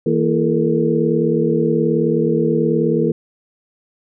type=tone cluster; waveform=sine; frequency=160.6 / 231.3 / 338.2 / 426.9 / 465.7 Hz; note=E3 / A#3 / E4 / G#4 / A#4; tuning=-45 / -13 / +44 / +48 / -2 cents; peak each=-20 dBFS; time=0.06-3.12 s; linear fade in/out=5 ms; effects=none